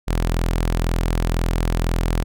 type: tone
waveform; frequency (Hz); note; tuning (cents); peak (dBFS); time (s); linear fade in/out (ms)
sawtooth; 42; E1; +33; -14; 0.07-2.24; 20
effects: none